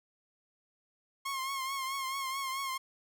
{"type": "tone with vibrato", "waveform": "sawtooth", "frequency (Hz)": 1076, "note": "C6", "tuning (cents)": 48, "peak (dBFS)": -30, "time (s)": [1.25, 2.78], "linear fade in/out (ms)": 10, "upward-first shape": "triangle", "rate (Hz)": 4.6, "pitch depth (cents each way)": 59, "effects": []}